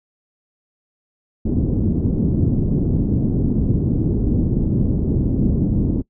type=low-pass noise; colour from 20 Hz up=white; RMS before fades=-18 dBFS; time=1.45-6.02 s; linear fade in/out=10 ms; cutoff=280 Hz; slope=24 dB/octave; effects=noise-tail reverb RT60 0.1 s tail -20 dB re dry